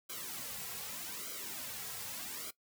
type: noise with flanger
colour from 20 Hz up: white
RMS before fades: -43 dBFS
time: 0.09-2.51 s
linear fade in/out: 10 ms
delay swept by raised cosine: 1.1 to 3.4 ms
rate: 0.83 Hz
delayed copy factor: -1
effects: noise-tail reverb RT60 0.1 s tail -19 dB re dry